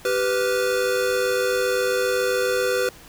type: tone cluster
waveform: square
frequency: 389.6 / 497 / 1413 Hz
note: G4 / B4 / F6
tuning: -11 / +11 / +20 cents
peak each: -26 / -22 / -31 dBFS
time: 0.05-2.89 s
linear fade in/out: 2 ms
effects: pink hiss -46 dBFS RMS until 3.08 s